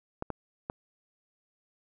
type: clicks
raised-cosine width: 1 ms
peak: -19 dBFS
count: 3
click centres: 0.224 / 0.303 / 0.699 s
effects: none